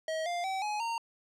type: tone with pitch steps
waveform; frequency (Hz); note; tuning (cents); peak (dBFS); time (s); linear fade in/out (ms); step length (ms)
square; 637 / 698.7 / 766.3 / 840.5 / 921.9; D#5 / F5 / G5 / G#5 / A#5; +41 / +1 / -40 / +20 / -19; -32; 0.08-0.98; 2; 180
effects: low-pass 7000 Hz 12 dB/octave